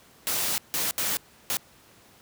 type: noise bursts at uneven times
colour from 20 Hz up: white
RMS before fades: -27 dBFS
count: 4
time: 0.27-0.58 / 0.74-0.91 / 0.98-1.17 / 1.5-1.57 s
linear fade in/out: 0 ms
effects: pink hiss -55 dBFS RMS until 2.21 s + high-pass 80 Hz 12 dB/octave